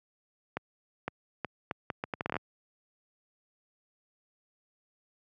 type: accelerating click train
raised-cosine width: 0.5 ms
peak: -17 dBFS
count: 14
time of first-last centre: 0.57-2.366 s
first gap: 510 ms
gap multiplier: 0.72
effects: high-pass 100 Hz 12 dB/octave